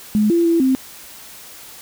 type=tone with pitch steps; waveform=sine; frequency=211.8 / 339.9 / 334.7 / 262.3 Hz; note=G#3 / F4 / E4 / C4; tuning=+34 / -47 / +26 / +4 cents; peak=-12 dBFS; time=0.15-0.75 s; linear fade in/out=0 ms; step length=150 ms; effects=white hiss -39 dBFS RMS until 1.81 s